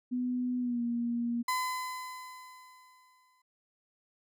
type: tone with pitch glide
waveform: sine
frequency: 248.8 to 236.7 Hz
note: B3 to A#3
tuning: +13 to +27 cents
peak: -29 dBFS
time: 0.11-1.43 s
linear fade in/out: 20 ms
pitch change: -86 cents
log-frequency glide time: 0.59-0.82 s
type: tone with exponential decay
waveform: 35% pulse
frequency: 1015 Hz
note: B5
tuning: 47 cents sharp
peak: -26 dBFS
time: 1.48-3.42 s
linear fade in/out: 5 ms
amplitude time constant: 420 ms
effects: none